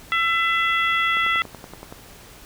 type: harmonic tone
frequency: 670 Hz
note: E5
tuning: 28 cents sharp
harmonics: 2 / 3 / 4 / 5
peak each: -22 / -21 / -28 / -28 dBFS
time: 0.12-1.42 s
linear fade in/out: 0 ms
type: click train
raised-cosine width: 1 ms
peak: -22 dBFS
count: 9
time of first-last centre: 1.17-1.925 s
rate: 10.6 Hz
effects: pink hiss -45 dBFS RMS until 2.45 s